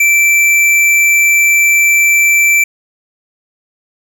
sine tone with tanh clipping, 2336 Hz, D7, 10 cents flat, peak -8 dBFS, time 0-2.64 s, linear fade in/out 5 ms, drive 17 dB, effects none

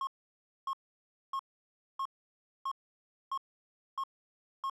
triangle tone bursts, 1081 Hz, C#6, 44 cents flat, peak -30 dBFS, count 8, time 0.01-4.698 s, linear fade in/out 2 ms, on 61 ms, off 600 ms, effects none

